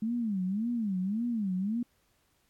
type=tone with vibrato; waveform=sine; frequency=210.1 Hz; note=G#3; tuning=20 cents sharp; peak=-28 dBFS; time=0.02-1.83 s; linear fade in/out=5 ms; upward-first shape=sine; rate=1.8 Hz; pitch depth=240 cents each way; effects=pink hiss -71 dBFS RMS until 2.49 s + AAC 64 kbps